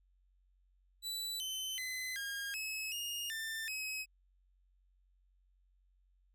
sawtooth tone with pitch steps, 3961 / 3059 / 2032 / 1622 / 2578 / 2845 / 1787 / 2551 Hz, B7 / G7 / B6 / G#6 / E7 / F7 / A6 / D#7, +4 / -43 / +49 / -41 / -39 / +31 / +26 / +43 cents, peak -35 dBFS, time 1.02-4.06 s, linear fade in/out 50 ms, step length 380 ms, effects added 46 Hz sine -68 dBFS peak until 6.34 s

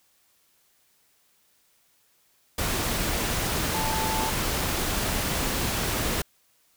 sine tone in noise, 880 Hz, A5, in tune, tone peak -29 dBFS, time 3.74-4.3 s, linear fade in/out 5 ms, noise pink, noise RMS -27 dBFS, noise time 2.58-6.22 s, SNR -5 dB, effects white hiss -65 dBFS RMS until 6.76 s

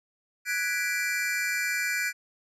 square chord, G# half-diminished seventh, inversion third, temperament equal, 1480 / 1661.2 / 1975.5 / 2349 Hz, F#6 / G#6 / B6 / D7, 0 / 0 / 0 / 0 cents, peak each -33 / -34 / -34 / -31 dBFS, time 0.45-2.13 s, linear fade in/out 50 ms, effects resampled to 32000 Hz

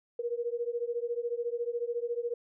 sine beating tone pair, 469.2 / 483.2 Hz, A#4 / B4, +11 / -38 cents, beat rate 14 Hz, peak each -33 / -34 dBFS, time 0.19-2.34 s, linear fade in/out 5 ms, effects none

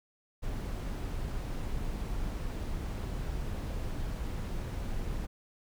brown noise, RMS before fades -35 dBFS, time 0.42-5.27 s, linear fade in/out 20 ms, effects none

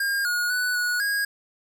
square tone with pitch steps, 1613 / 1444 / 1485 / 1462 / 1640 Hz, G6 / F#6 / F#6 / F#6 / G#6, +49 / -43 / +6 / -21 / -22 cents, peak -23 dBFS, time 0-1.25 s, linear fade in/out 5 ms, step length 250 ms, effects none

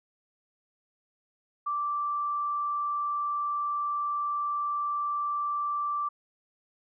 sine tone, 1170 Hz, D6, 7 cents flat, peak -27 dBFS, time 1.66-6.09 s, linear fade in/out 10 ms, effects none

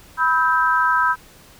sine chord, E minor, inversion second, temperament equal with one note detuned, 987.8 / 1290.6 / 1568 Hz, B5 / E6 / G6, 0 / -37 / 0 cents, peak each -19 dBFS, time 0.17-1.16 s, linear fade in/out 50 ms, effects pink hiss -47 dBFS RMS until 1.59 s

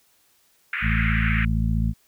white band-pass noise, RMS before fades -27 dBFS, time 0.73-1.45 s, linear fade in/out 2 ms, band 1400 to 2400 Hz, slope 48 dB/octave
harmonic tone, 55.3 Hz, A1, 9 cents sharp, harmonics 1 / 2 / 3 / 4, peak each -22 / -25 / -27 / -28 dBFS, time 0.81-1.94 s, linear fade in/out 50 ms
effects white hiss -62 dBFS RMS until 2.07 s

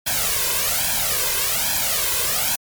white noise with flanger, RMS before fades -21 dBFS, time 0.06-2.56 s, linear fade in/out 10 ms, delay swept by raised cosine 1.2 to 1.99 ms, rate 1.2 Hz, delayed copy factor +0.85, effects MP3 96 kbps

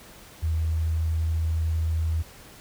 sine tone with pitch glide, 80.3 to 80.77 Hz, E2 to E2, -45 to -35 cents, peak -22 dBFS, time 0.42-2.23 s, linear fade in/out 20 ms, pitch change +10 cents, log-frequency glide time 0.59-1.05 s, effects pink hiss -48 dBFS RMS until 2.6 s

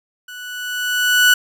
30% pulse tone with level ramp, 1480 Hz, F#6, in tune, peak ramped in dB -30 to -5 dBFS, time 0.28-1.34 s, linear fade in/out 5 ms, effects none

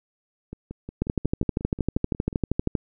two click trains, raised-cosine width 3 ms, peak -9 / -22 dBFS, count 23 / 11, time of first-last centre 1.02-2.752 / 0.53-2.329 s, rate 12.7 / 5.56 Hz, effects none

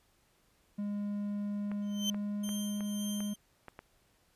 triangle tone with pitch glide, 204.8 to 206.1 Hz, G#3 to G#3, -24 to -13 cents, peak -31 dBFS, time 0.78-3.34 s, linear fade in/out 10 ms, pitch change +11 cents, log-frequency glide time 1.92-2.48 s
clicks, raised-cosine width 0.5 ms, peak -30 dBFS, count 7, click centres 1.716 / 2.145 / 2.491 / 2.807 / 3.205 / 3.683 / 3.791 s
30% pulse tone with exponential growth, 3092 Hz, G7, 24 cents flat, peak -25 dBFS, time 1.82-2.1 s, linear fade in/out 2 ms, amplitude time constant 59 ms
15% pulse tone with tremolo, 3148 Hz, G7, 7 cents sharp, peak -32 dBFS, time 2.43-3.36 s, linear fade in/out 10 ms, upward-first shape triangle, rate 1.9 Hz, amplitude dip 70%
effects pink hiss -70 dBFS RMS until 4.35 s + resampled to 32000 Hz

